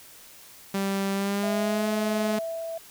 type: tone with pitch glide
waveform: sawtooth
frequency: 196 to 212.5 Hz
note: G3 to G#3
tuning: 0 to +40 cents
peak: -21 dBFS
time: 0.74-2.39 s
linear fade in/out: 5 ms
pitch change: +140 cents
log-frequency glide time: 1.13-1.87 s
type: tone with tremolo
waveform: sine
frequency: 659.3 Hz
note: E5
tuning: in tune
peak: -28 dBFS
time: 1.43-2.78 s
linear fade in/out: 5 ms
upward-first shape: sine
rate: 1.4 Hz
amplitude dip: 25%
effects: white hiss -49 dBFS RMS until 2.9 s